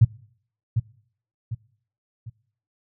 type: tone with echo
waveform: sine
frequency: 114.4 Hz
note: A#2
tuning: 32 cents flat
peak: -9 dBFS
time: 0.01-0.05 s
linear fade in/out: 10 ms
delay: 750 ms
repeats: 3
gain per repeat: -8 dB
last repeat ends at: 2.3 s
effects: noise-tail reverb RT60 0.6 s tail -22 dB re dry

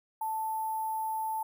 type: tone with sample-and-hold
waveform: sine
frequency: 880 Hz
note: A5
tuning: in tune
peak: -30 dBFS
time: 0.21-1.43 s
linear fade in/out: 5 ms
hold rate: 11025 Hz
effects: none

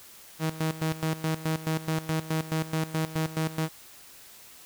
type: tone with tremolo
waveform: sawtooth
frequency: 158.9 Hz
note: D#3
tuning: 37 cents sharp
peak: -21 dBFS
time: 0.39-3.69 s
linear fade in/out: 50 ms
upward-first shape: square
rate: 4.7 Hz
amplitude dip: 80%
effects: white hiss -50 dBFS RMS until 4.65 s

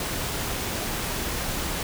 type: noise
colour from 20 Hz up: pink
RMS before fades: -29 dBFS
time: 0-1.83 s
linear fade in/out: 2 ms
effects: none

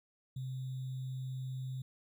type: tone with sample-and-hold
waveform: sine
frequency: 130.1 Hz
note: C3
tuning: 9 cents flat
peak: -37 dBFS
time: 0.36-1.82 s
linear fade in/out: 5 ms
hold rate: 3675 Hz
effects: none

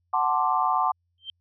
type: chord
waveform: sine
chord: D dominant seventh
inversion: first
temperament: equal with one note detuned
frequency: 743.8 / 880 / 1046.5 / 1174.7 Hz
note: F#5 / A5 / C6 / D6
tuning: +9 / 0 / 0 / 0 cents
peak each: -26 dBFS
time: 0.13-0.92 s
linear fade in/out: 10 ms
type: tone with exponential growth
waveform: sine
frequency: 3136 Hz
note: G7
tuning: in tune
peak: -29 dBFS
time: 1.18-1.3 s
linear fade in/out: 1 ms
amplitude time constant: 24 ms
effects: added 87 Hz sine -70 dBFS peak until 1.4 s

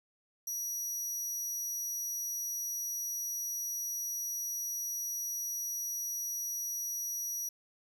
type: tone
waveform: sawtooth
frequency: 5800 Hz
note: F#8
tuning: 35 cents flat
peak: -32 dBFS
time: 0.47-7.49 s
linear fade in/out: 5 ms
effects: 12-bit

